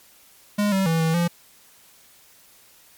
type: tone with pitch steps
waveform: square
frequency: 206.3 / 192.6 / 163.7 / 162 / 172 Hz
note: G#3 / G3 / E3 / E3 / F3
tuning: -11 / -30 / -12 / -30 / -26 cents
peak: -19 dBFS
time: 0.58-1.28 s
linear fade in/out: 10 ms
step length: 140 ms
effects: white hiss -53 dBFS RMS until 2.97 s + MP3 96 kbps